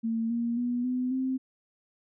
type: tone with pitch steps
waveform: sine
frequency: 226.7 / 234.8 / 243.3 / 252 / 261 Hz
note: A#3 / A#3 / B3 / B3 / C4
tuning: -48 / +13 / -26 / +35 / -4 cents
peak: -26 dBFS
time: 0.03-1.38 s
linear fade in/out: 20 ms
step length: 270 ms
effects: none